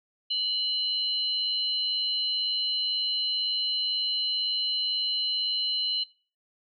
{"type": "tone pair together", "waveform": "sine", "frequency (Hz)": [2957, 4099], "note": ["F#7", "C8"], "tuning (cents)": [-2, -36], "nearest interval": "tritone", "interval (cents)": 566, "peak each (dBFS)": -28, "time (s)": [0.3, 6.04], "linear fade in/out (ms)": 10, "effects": ["noise-tail reverb RT60 0.4 s tail -23 dB re dry"]}